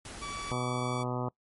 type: noise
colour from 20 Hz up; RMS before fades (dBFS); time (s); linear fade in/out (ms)
pink; -43; 0.05-0.52; 2
type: tone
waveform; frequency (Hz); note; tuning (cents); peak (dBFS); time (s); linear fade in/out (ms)
sawtooth; 1147; D6; -41; -33; 0.21-1.04; 20
type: harmonic tone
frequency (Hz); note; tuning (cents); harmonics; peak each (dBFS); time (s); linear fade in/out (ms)
124.3; B2; +12; 1 / 2 / 3 / 4 / 5 / 6 / 7 / 8 / 9 / 10; -34 / -37 / -39 / -40 / -41 / -42 / -42 / -43 / -44 / -44; 0.51-1.29; 5
effects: noise-tail reverb RT60 0.1 s tail -23 dB re dry + MP3 48 kbps